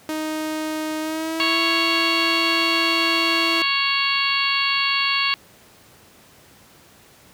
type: tone with pitch glide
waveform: sawtooth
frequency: 311.5 to 331.9 Hz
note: D#4 to E4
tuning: +2 to +12 cents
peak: -20 dBFS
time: 0.09-3.62 s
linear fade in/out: 0 ms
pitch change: +110 cents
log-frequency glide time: 1-1.58 s
type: harmonic tone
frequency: 554.4 Hz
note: C#5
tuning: in tune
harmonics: 2 / 3 / 4 / 5 / 6 / 7 / 8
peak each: -25 / -30 / -25 / -23 / -27 / -32 / -25 dBFS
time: 1.4-5.34 s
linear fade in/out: 0 ms
effects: pink hiss -50 dBFS RMS until 7.33 s + high-pass 80 Hz 12 dB/octave